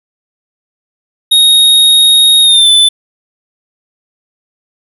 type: tone with pitch glide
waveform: square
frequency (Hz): 3742 to 3512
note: A#7 to A7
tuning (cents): +6 to -4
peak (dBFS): -4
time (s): 1.31-2.89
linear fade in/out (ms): 10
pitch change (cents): -110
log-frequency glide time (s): 2.42-2.69
effects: none